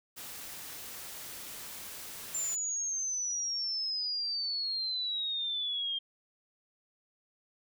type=noise; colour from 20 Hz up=white; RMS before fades=-44 dBFS; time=0.16-2.56 s; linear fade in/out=20 ms
type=exponential sweep; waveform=sine; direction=down; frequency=7280 to 3191 Hz; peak=-31 dBFS; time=2.34-5.99 s; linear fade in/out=10 ms
effects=none